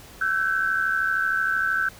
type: tone cluster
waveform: sine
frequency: 1337 / 1528 / 1601 Hz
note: E6 / G6 / G6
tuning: +24 / -45 / +36 cents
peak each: -28 / -22 / -29 dBFS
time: 0.21-1.89 s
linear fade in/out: 5 ms
effects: pink hiss -46 dBFS RMS until 1.99 s